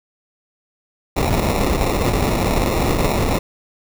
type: noise with sample-and-hold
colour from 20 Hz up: pink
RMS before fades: -18 dBFS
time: 1.16-3.39 s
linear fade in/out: 10 ms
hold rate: 1575 Hz
effects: none